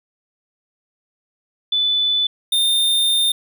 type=tone pair in turn; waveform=sine / square; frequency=3492 / 3627 Hz; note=A7 / A#7; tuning=-14 / -48 cents; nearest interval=minor second; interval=66 cents; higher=second; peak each=-15 dBFS; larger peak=neither; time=1.72-2.27 / 2.52-3.32 s; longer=second; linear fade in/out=5 ms; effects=none